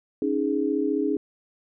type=chord; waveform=sine; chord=C# suspended second; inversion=none; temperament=just; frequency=277.2 / 311.8 / 415.8 Hz; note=C#4 / D#4 / G#4; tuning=0 / +4 / +2 cents; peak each=-26 dBFS; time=0.22-1.17 s; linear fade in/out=2 ms; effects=none